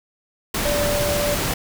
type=tone in noise; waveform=sine; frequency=583 Hz; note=D5; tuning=13 cents flat; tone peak=-21 dBFS; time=0.65-1.35 s; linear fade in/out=5 ms; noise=pink; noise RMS=-23 dBFS; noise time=0.54-1.54 s; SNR=-1 dB; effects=none